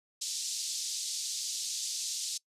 white band-pass noise, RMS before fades -36 dBFS, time 0.21-2.38 s, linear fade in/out 10 ms, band 4000 to 7500 Hz, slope 24 dB/octave, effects noise-tail reverb RT60 0.1 s tail -23 dB re dry + resampled to 32000 Hz

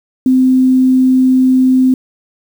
sine tone with quantisation, 258.3 Hz, C4, 22 cents flat, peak -6 dBFS, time 0.26-1.94 s, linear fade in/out 2 ms, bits 6, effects none

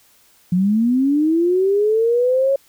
sine linear sweep, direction up, 173.3 to 554.4 Hz, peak -13 dBFS, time 0.52-2.56 s, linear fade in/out 5 ms, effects white hiss -54 dBFS RMS until 2.68 s

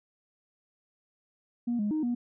sine tone with pitch steps, 238.7 / 208 / 310 / 241.3 Hz, A#3 / G#3 / D#4 / B3, +41 / +3 / -6 / -40 cents, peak -25 dBFS, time 1.67-2.15 s, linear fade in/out 10 ms, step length 120 ms, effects tanh soft clip ceiling -23 dBFS

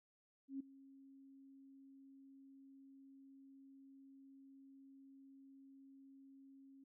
sine tone with ADSR envelope, 271.6 Hz, C#4, 35 cents flat, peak -40 dBFS, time 0.48-6.84 s, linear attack 120 ms, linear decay 8 ms, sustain -19 dB, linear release 6 ms, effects none

